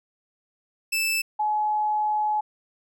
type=tone pair in turn; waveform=sawtooth / sine; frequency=2637 / 848.5 Hz; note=E7 / G#5; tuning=0 / +37 cents; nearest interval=octave + minor sixth; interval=1963 cents; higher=first; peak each=-19 / -21 dBFS; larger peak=first; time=0.92-1.22 / 1.39-2.41 s; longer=second; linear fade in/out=10 ms; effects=none